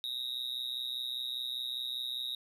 triangle tone with amplitude modulation, 3762 Hz, A#7, 15 cents sharp, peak -29 dBFS, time 0.04-2.35 s, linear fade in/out 0 ms, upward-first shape sine, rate 125 Hz, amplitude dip 100%, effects none

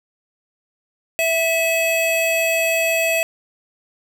square tone pair together, 658 / 2572 Hz, E5 / E7, -3 / -43 cents, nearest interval 2 octaves, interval 2360 cents, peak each -20 dBFS, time 1.19-3.23 s, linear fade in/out 0 ms, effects none

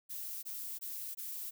violet noise bursts, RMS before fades -42 dBFS, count 4, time 0.09-1.51 s, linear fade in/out 20 ms, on 340 ms, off 20 ms, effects none

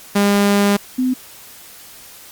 sawtooth / sine tone pair in turn, 202.2 / 255.3 Hz, G#3 / C4, -46 / -42 cents, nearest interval major third, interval 404 cents, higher second, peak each -8 / -14 dBFS, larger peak first, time 0.15-0.77 / 0.98-1.14 s, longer first, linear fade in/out 10 ms, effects white hiss -40 dBFS RMS until 2.31 s + Opus 48 kbps

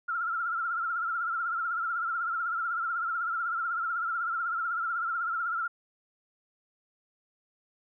sine tone with vibrato, 1366 Hz, F6, 39 cents flat, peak -28 dBFS, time 0.08-5.68 s, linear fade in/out 10 ms, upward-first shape triangle, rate 16 Hz, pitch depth 95 cents each way, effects none

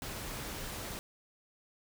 pink noise, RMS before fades -41 dBFS, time 0.02-0.99 s, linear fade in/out 0 ms, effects none

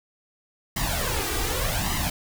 pink noise with flanger, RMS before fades -26 dBFS, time 0.76-2.1 s, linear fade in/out 5 ms, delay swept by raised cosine 1 to 2.6 ms, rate 0.86 Hz, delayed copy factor +0.75, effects none

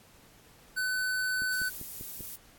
square tone, 1508 Hz, F#6, 32 cents sharp, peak -29 dBFS, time 0.76-1.7 s, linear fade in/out 20 ms
click train, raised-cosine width 3 ms, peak -32 dBFS, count 5, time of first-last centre 1.42-2.207 s, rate 5.08 Hz
violet noise, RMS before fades -40 dBFS, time 1.52-2.36 s, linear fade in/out 5 ms
effects pink hiss -58 dBFS RMS until 2.58 s + AAC 64 kbps

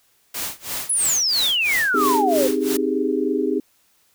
white noise with tremolo, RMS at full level -26 dBFS, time 0.34-2.77 s, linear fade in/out 5 ms, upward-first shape sine, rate 3 Hz, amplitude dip 95%
sine exponential sweep, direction down, 10830 to 495.6 Hz, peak -17 dBFS, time 0.89-2.48 s, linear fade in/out 10 ms
sine chord, Ab major seventh, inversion first, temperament equal, 261.6 / 311.1 / 392 / 415.3 Hz, C4 / Eb4 / G4 / Ab4, 0 / 0 / 0 / 0 cents, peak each -24 dBFS, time 1.94-3.6 s, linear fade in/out 5 ms
effects white hiss -61 dBFS RMS until 4.14 s

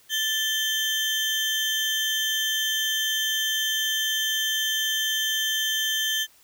35% pulse tone pair together, 1760 / 3129 Hz, A6 / G7, 0 / -4 cents, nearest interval minor seventh, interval 996 cents, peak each -26 / -23 dBFS, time 0.09-6.27 s, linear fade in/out 50 ms, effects white hiss -57 dBFS RMS until 6.43 s

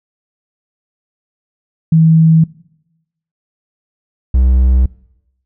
sine / triangle tone pair in turn, 161.3 / 63.53 Hz, E3 / B1, -37 / +50 cents, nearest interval octave + major third, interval 1613 cents, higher first, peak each -5 dBFS, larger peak neither, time 1.92-2.44 / 4.34-4.86 s, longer neither, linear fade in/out 5 ms, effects noise-tail reverb RT60 0.9 s tail -22 dB re dry

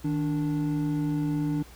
triangle tone pair together, 155.11 / 292.8 Hz, D#3 / D4, -5 / -5 cents, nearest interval major seventh, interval 1100 cents, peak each -26 / -25 dBFS, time 0.04-1.63 s, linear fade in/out 10 ms, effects added 60 Hz sine -48 dBFS peak until 1.75 s + pink hiss -52 dBFS RMS until 1.75 s

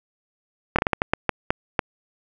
slowing click train, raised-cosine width 0.5 ms, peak -3 dBFS, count 10, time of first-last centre 0.76-1.792 s, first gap 26 ms, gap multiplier 1.35, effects none

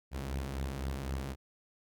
sawtooth beating tone pair, 66.6 / 70.5 Hz, C2 / C#2, +31 / +30 cents, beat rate 3.9 Hz, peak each -32 / -37 dBFS, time 0.11-1.36 s, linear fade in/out 50 ms, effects none

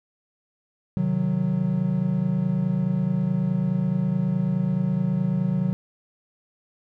triangle chord, C diminished, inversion none, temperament equal, 130.81 / 155.56 / 185 Hz, C3 / Eb3 / Gb3, 0 / 0 / 0 cents, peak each -26 / -24 / -21 dBFS, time 0.97-5.73 s, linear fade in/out 0 ms, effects none

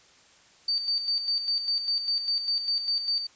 sine tone with tremolo, 4600 Hz, D8, 37 cents flat, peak -23 dBFS, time 0.68-3.27 s, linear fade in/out 5 ms, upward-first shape square, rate 5 Hz, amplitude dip 55%, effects white hiss -57 dBFS RMS until 3.35 s + resampled to 16000 Hz

